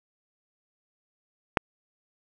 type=click; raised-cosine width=0.5 ms; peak=-4 dBFS; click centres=1.572 s; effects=none